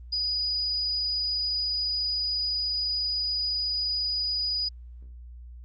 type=tone; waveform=sine; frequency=4937 Hz; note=D#8; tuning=14 cents flat; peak=-25 dBFS; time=0.12-4.69 s; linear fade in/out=10 ms; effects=added 60 Hz sine -41 dBFS peak until 5.64 s + Opus 24 kbps